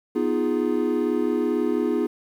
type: chord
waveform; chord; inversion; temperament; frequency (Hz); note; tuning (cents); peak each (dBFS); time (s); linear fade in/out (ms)
triangle; F half-diminished seventh; second; equal; 246.9 / 311.1 / 349.2 / 415.3; Cb4 / Eb4 / F4 / Ab4; 0 / 0 / 0 / 0; -24; 0.15-2.07; 10
effects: 9-bit